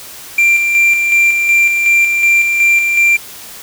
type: tone with tremolo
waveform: triangle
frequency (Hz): 2369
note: D7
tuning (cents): +14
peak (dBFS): -5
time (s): 0.38-3.17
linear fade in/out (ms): 5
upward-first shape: square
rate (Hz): 2.7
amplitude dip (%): 40
effects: white hiss -32 dBFS RMS until 3.62 s